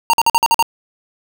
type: tone bursts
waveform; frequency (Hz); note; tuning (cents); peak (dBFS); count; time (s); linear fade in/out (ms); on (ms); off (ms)
square; 925; A#5; -14; -10; 7; 0.1-0.626; 0; 34; 48
effects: 8-bit